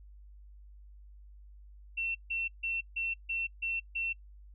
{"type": "tone bursts", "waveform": "sine", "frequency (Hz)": 2703, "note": "E7", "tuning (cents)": 43, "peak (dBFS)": -31, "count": 7, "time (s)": [1.97, 4.13], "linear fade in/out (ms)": 10, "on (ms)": 180, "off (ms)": 150, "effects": ["noise-tail reverb RT60 0.1 s tail -24 dB re dry", "added 50 Hz sine -50 dBFS peak until 4.54 s"]}